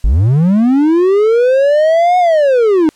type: linear two-way sweep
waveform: triangle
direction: up then down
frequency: 42.31 to 733 to 298.2 Hz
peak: -5 dBFS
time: 0.04-2.89 s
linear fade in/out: 0 ms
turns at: 2.18 s
effects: white hiss -50 dBFS RMS until 2.95 s + low-pass 9000 Hz 12 dB/octave